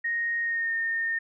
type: tone with pitch glide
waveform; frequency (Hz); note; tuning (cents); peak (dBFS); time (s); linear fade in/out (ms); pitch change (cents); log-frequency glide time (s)
sine; 1864.7 to 1828.4; A#6 to A#6; 0 to -34; -25; 0.04-1.19; 10; -34; 0.42-0.73
effects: none